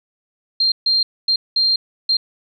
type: tone bursts at uneven times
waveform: sine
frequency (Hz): 4186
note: C8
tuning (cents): 0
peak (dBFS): -13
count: 5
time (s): 0.6-0.72 / 0.86-1.03 / 1.28-1.36 / 1.56-1.76 / 2.09-2.17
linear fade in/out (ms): 5
effects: none

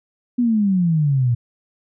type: exponential sweep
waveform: sine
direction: down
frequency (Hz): 249.7 to 116.54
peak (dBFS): -14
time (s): 0.38-1.35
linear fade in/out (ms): 10
effects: none

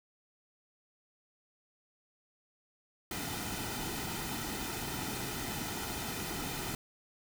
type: noise with comb filter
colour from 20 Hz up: pink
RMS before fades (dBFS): -38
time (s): 3.11-6.75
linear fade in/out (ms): 2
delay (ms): 1.8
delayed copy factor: -0.6
effects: none

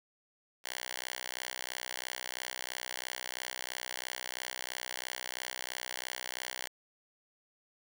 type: tone with high-pass filter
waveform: 5% pulse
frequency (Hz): 63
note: B1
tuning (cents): +35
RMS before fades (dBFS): -41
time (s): 0.64-6.68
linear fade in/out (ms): 10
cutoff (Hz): 1500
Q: 0.58
effects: none

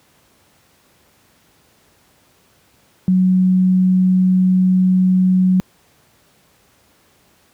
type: tone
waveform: sine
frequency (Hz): 185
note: F#3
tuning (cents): 0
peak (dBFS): -10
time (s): 3.08-5.6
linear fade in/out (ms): 0
effects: pink hiss -55 dBFS RMS until 7.53 s + high-pass 80 Hz 12 dB/octave

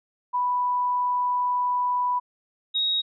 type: tone pair in turn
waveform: sine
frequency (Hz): 987.8 / 3779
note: B5 / A#7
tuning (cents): 0 / +23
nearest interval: octave + major seventh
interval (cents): 2323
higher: second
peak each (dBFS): -21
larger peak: neither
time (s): 0.33-2.2 / 2.74-3.02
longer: first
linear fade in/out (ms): 20
effects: none

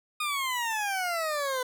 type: exponential sweep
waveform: 20% pulse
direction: down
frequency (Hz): 1238 to 498.9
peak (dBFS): -23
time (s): 0.2-1.63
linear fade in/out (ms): 5
effects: none

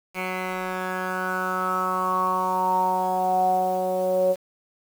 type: tone with low-pass filter sweep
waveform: 10% pulse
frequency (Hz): 185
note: F#3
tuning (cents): 0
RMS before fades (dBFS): -24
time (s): 0.14-4.36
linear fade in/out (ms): 50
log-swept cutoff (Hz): 2200 to 550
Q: 8.8
effects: 7-bit

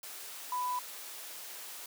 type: tone in noise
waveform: sine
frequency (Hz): 994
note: B5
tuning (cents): +11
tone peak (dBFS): -31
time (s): 0.52-0.79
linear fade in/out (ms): 2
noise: white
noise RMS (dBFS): -45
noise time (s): 0.03-1.86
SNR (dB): +11
effects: high-pass 400 Hz 12 dB/octave

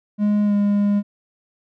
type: tone with pitch glide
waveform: triangle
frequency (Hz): 207.7 to 203.9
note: G#3 to G#3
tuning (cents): 0 to -32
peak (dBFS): -13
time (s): 0.18-1.03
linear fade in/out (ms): 50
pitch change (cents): -32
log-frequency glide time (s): 0.44-0.54
effects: none

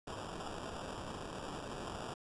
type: noise with sample-and-hold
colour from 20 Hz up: violet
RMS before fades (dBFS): -44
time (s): 0.07-2.14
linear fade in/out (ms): 5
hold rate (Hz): 2100
effects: resampled to 22050 Hz

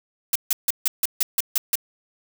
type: noise bursts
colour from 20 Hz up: blue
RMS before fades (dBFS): -20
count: 9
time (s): 0.33-1.755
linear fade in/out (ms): 2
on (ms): 25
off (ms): 150
effects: none

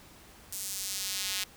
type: tone with high-pass filter sweep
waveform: square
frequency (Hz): 97.9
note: G2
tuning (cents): -2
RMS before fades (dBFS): -35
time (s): 0.52-1.44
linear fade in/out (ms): 5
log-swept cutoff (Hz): 8100 to 3100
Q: 1
effects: pink hiss -54 dBFS RMS until 1.56 s

